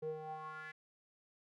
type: tone with band-pass filter sweep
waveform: square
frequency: 155.56 Hz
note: D#3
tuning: in tune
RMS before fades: -45 dBFS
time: 0.02-0.72 s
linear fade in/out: 10 ms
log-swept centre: 410 to 1900 Hz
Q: 5.7
effects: none